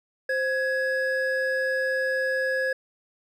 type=tone pair together; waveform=triangle; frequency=523.3 / 1673.9 Hz; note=C5 / G#6; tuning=0 / +13 cents; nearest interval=octave + minor sixth; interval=2013 cents; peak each=-24 dBFS; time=0.29-2.73 s; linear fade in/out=5 ms; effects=none